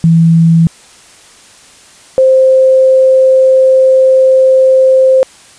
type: tone pair in turn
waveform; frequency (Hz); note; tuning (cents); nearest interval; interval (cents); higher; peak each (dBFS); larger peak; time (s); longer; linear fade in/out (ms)
sine; 165.1 / 524.2; E3 / C5; +3 / +3; octave + minor sixth; 2000; second; -3; neither; 0.04-0.67 / 2.18-5.23; second; 0
effects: white hiss -39 dBFS RMS until 5.58 s + resampled to 22050 Hz